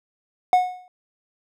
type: tone with exponential decay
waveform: triangle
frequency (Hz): 730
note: F#5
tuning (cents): -24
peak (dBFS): -8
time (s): 0.53-0.88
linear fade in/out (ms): 1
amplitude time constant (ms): 74
effects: none